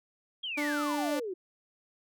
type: exponential sweep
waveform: sine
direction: down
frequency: 3322 to 350 Hz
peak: -33 dBFS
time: 0.43-1.34 s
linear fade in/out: 10 ms
type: tone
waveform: sawtooth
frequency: 293.7 Hz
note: D4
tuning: in tune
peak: -26 dBFS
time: 0.57-1.2 s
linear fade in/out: 10 ms
effects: none

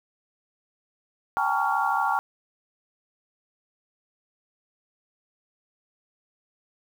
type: tone cluster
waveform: sine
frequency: 783 / 848 / 921 / 1123 / 1389 Hz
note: G5 / G#5 / A#5 / C#6 / F6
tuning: -2 / +36 / -21 / +22 / -10 cents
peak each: -28 dBFS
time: 1.37-2.19 s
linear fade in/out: 0 ms
effects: 8-bit

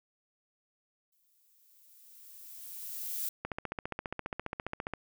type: noise with exponential growth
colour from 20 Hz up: violet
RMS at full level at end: -34 dBFS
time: 1.12-3.29 s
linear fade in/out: 5 ms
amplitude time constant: 470 ms
type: click train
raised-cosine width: 0.5 ms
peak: -20 dBFS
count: 23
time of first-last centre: 3.45-4.936 s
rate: 14.8 Hz
effects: none

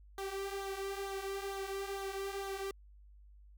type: tone with flanger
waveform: sawtooth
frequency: 392 Hz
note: G4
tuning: in tune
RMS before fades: -40 dBFS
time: 0.18-2.71 s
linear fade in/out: 2 ms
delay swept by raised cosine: 0.38 to 3.98 ms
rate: 2.2 Hz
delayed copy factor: -0.65
effects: added 50 Hz sine -55 dBFS peak until 3.57 s

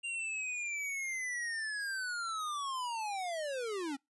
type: linear sweep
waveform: square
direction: down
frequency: 2794 to 261.6 Hz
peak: -36 dBFS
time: 0.03-3.97 s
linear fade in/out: 20 ms
effects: noise-tail reverb RT60 0.2 s tail -26 dB re dry + resampled to 24000 Hz

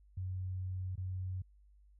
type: tone with dropouts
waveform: sine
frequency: 92.8 Hz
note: F#2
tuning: 6 cents sharp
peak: -36 dBFS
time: 0.17-1.42 s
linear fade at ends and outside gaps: 5 ms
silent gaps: 0.956-0.977 s
effects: added 50 Hz sine -60 dBFS peak until 1.99 s

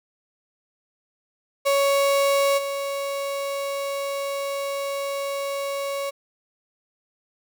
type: tone with level steps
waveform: 35% pulse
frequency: 557 Hz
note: C#5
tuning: 8 cents sharp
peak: -16 / -24 dBFS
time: 1.65-6.11 s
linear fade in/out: 20 ms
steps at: 2.57 s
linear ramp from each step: 20 ms
effects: none

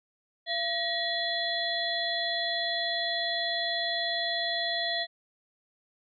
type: harmonic tone with a mistuned harmonic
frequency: 680 Hz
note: F5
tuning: 46 cents flat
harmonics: 1 / 3 / 5 / 6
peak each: -33 / -33 / -33 / -33 dBFS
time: 0.46-5.07 s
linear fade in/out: 50 ms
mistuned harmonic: 3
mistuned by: -120 cents
effects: none

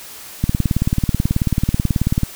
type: click train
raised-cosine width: 5 ms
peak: -3 dBFS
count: 34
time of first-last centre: 0.44-2.233 s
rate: 18.4 Hz
effects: white hiss -36 dBFS RMS until 2.35 s

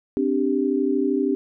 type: chord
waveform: sine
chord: C suspended second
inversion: none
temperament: just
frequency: 261.6 / 294.3 / 392.4 Hz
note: C4 / D4 / G4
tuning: 0 / +4 / +2 cents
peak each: -23 dBFS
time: 0.17-1.35 s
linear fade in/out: 0 ms
effects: none

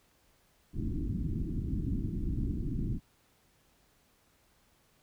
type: low-pass noise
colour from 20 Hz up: pink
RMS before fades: -33 dBFS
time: 0.73-3 s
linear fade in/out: 50 ms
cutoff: 320 Hz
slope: 48 dB/octave
effects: pink hiss -68 dBFS RMS until 5.02 s

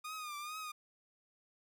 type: tone with vibrato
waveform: sawtooth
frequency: 1221 Hz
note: D#6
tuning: 33 cents flat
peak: -38 dBFS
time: 0.04-0.72 s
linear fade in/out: 10 ms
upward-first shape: triangle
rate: 2.3 Hz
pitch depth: 83 cents each way
effects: none

